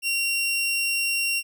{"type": "tone", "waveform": "sawtooth", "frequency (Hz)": 2750, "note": "F7", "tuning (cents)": -27, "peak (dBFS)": -19, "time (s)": [0.02, 1.43], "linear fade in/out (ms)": 50, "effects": []}